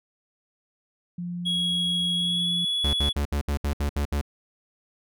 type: tone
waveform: sine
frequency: 175.4 Hz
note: F3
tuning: 8 cents sharp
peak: -29 dBFS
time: 1.18-2.65 s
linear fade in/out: 5 ms
type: tone with pitch glide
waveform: triangle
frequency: 3322 to 3388 Hz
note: G#7 to G#7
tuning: 0 to +34 cents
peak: -22 dBFS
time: 1.45-3.13 s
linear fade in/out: 20 ms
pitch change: +34 cents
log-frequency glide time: 2.13-2.5 s
type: tone bursts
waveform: 45% pulse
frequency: 72.1 Hz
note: D2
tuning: 31 cents flat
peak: -23 dBFS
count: 9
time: 2.84-4.213 s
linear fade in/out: 5 ms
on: 93 ms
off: 67 ms
effects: none